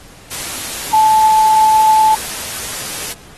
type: tone in noise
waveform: sine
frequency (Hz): 870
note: A5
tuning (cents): -20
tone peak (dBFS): -7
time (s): 0.93-2.15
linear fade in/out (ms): 5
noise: white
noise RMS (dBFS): -24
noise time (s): 0.31-3.13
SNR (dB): +14
effects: pink hiss -41 dBFS RMS until 3.37 s + AAC 32 kbps